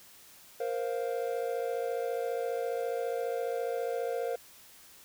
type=chord; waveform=triangle; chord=Bb suspended second; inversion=none; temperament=equal with one note detuned; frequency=468.6 / 523.3 / 698.5 Hz; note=Bb4 / C5 / F5; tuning=+9 / 0 / 0 cents; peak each=-31 / -33 / -36 dBFS; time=0.6-4.36 s; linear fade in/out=5 ms; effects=white hiss -55 dBFS RMS until 5.04 s